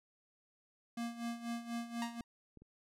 square tone with tremolo, 234.4 Hz, A#3, 10 cents sharp, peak -37 dBFS, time 0.97-2.21 s, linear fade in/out 5 ms, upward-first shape sine, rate 4.1 Hz, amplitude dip 75%
sawtooth tone with exponential decay, 937 Hz, A#5, 9 cents sharp, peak -34 dBFS, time 2.02-2.24 s, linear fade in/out 1 ms, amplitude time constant 46 ms
clicks, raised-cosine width 3 ms, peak -37 / -42 / -46 dBFS, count 3, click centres 2.208 / 2.573 / 2.62 s
effects low-pass 11000 Hz 12 dB/octave

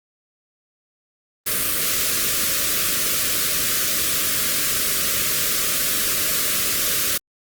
white band-stop noise, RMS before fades -21 dBFS, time 1.46-7.18 s, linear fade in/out 10 ms, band 650 to 1100 Hz, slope 96 dB/octave, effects Opus 32 kbps

